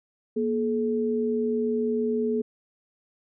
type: tone pair together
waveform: sine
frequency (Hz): 237.2 / 428.4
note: A#3 / A4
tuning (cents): +30 / -46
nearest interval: minor seventh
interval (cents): 1024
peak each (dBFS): -26 / -25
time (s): 0.36-2.42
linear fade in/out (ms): 10
effects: none